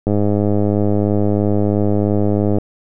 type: click train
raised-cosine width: 2 ms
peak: -4 dBFS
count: 260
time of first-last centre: 0.07-2.585 s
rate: 103 Hz
effects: none